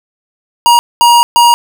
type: tone bursts at uneven times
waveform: square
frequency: 949 Hz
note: A#5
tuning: 31 cents sharp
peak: -4 dBFS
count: 3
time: 0.66-0.79 / 1.01-1.23 / 1.36-1.54 s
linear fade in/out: 0 ms
effects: none